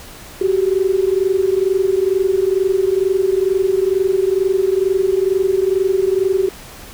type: tone pair together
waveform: sine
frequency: 374 / 396.2 Hz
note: F#4 / G4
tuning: +19 / +18 cents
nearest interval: minor second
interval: 99 cents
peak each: -15 / -17 dBFS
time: 0.41-6.49 s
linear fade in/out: 5 ms
effects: pink hiss -37 dBFS RMS until 6.93 s